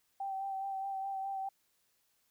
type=tone with vibrato; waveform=sine; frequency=778 Hz; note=G5; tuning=13 cents flat; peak=-35 dBFS; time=0.2-1.49 s; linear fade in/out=5 ms; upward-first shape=sine; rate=4.8 Hz; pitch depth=23 cents each way; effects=white hiss -75 dBFS RMS until 2.3 s

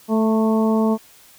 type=harmonic tone with a mistuned harmonic; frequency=220 Hz; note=A3; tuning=in tune; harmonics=1 / 2 / 3 / 4 / 5; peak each=-16 / -22 / -26 / -28 / -30 dBFS; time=0.08-0.98 s; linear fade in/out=50 ms; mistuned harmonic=4; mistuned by=+23 cents; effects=white hiss -49 dBFS RMS until 1.38 s

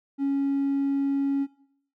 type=tone; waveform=triangle; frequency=277.2 Hz; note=C#4; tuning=in tune; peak=-19 dBFS; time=0.18-1.47 s; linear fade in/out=50 ms; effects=noise-tail reverb RT60 0.6 s tail -19 dB re dry + tanh soft clip ceiling -18 dBFS

